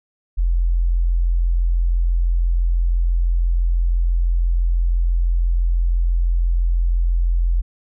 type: tone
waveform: sine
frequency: 43 Hz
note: F1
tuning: 26 cents flat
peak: -14 dBFS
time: 0.37-7.62 s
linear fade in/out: 20 ms
effects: none